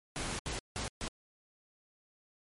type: noise bursts at uneven times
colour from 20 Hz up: pink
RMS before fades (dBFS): -37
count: 4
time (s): 0.16-0.39 / 0.46-0.59 / 0.76-0.88 / 1.01-1.08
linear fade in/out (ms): 0
effects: MP3 48 kbps